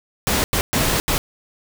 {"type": "noise bursts at uneven times", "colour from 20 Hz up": "pink", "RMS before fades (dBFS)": -19, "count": 4, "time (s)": [[0.27, 0.44], [0.53, 0.61], [0.73, 1], [1.08, 1.18]], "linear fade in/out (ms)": 0, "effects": []}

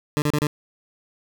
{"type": "tone bursts", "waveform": "20% pulse", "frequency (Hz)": 148.6, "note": "D3", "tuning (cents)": 21, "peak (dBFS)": -14, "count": 4, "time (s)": [0.17, 0.469], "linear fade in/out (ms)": 0, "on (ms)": 50, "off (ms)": 33, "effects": []}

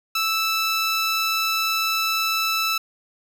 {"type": "tone", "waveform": "15% pulse", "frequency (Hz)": 1318, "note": "E6", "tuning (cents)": -1, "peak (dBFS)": -14, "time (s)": [0.15, 2.78], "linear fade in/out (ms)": 5, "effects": []}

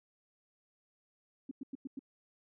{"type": "tone bursts", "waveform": "sine", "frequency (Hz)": 270, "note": "C#4", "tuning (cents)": -45, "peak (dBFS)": -38, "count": 5, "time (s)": [1.49, 1.993], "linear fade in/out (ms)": 5, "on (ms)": 23, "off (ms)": 97, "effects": []}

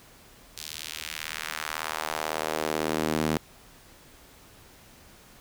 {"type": "tone with high-pass filter sweep", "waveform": "sawtooth", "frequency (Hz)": 78.1, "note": "D#2", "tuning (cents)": 7, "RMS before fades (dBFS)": -31, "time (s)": [0.57, 3.37], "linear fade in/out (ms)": 0, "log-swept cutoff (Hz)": [4300, 200], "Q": 1.2, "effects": ["pink hiss -53 dBFS RMS until 5.4 s"]}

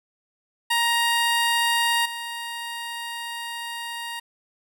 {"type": "tone with level steps", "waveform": "15% pulse", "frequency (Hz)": 937, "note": "A#5", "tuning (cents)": 9, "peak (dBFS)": [-13, -24], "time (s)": [0.7, 4.2], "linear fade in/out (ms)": 10, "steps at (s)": 2.05, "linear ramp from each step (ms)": 10, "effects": []}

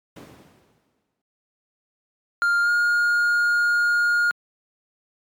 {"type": "noise with exponential decay", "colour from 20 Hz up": "brown", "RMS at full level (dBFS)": -32, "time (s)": [0.16, 1.22], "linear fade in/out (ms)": 5, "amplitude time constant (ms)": 230}
{"type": "tone with pitch glide", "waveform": "triangle", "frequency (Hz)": [1400, 1423.6], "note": ["F6", "F6"], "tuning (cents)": [4, 33], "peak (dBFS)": -15, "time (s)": [2.42, 4.31], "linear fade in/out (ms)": 0, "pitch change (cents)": 29, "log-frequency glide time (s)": [2.62, 2.7]}
{"effects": ["high-pass 200 Hz 12 dB/octave", "MP3 96 kbps"]}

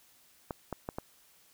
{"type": "clicks", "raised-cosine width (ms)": 1, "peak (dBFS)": -21, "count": 4, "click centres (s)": [0.508, 0.727, 0.889, 0.985], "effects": ["white hiss -63 dBFS RMS until 1.53 s"]}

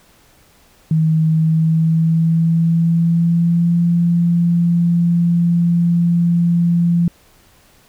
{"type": "tone with pitch glide", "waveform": "sine", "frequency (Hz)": [159, 171.4], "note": ["D#3", "F3"], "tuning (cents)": [38, -32], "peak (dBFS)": -11, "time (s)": [0.91, 7.08], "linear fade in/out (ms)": 2, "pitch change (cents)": 130, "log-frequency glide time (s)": [1.27, 3.79], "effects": ["pink hiss -51 dBFS RMS until 7.88 s"]}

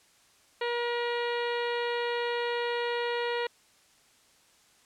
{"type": "harmonic tone", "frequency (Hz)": 477.3, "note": "A#4", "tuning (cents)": 41, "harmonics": [1, 2, 3, 4, 5, 6, 7, 8, 9], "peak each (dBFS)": [-30, -35, -40, -37, -42, -42, -47, -46, -47], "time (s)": [0.61, 3.47], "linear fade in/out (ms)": 5, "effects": ["white hiss -62 dBFS RMS until 4.85 s", "low-pass 9000 Hz 12 dB/octave"]}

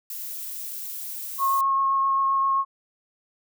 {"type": "noise", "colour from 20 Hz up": "violet", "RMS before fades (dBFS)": -34, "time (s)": [0.1, 1.61], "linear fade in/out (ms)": 2}
{"type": "tone with vibrato", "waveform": "sine", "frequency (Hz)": 1086, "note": "C#6", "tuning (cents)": -36, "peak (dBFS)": -19, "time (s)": [1.38, 2.65], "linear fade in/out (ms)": 50, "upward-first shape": "triangle", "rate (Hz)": 7.6, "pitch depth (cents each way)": 12}
{"effects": []}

